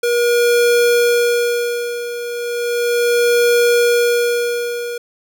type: tone with tremolo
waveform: square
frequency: 478.1 Hz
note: A#4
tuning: 44 cents sharp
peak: -11 dBFS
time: 0.03-4.98 s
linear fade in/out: 5 ms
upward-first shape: sine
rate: 0.35 Hz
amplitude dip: 75%
effects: none